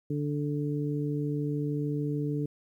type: harmonic tone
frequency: 146.5 Hz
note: D3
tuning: 4 cents flat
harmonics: 1 / 2 / 3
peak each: -30 / -32 / -36 dBFS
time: 0.1-2.46 s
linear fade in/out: 5 ms
effects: 11-bit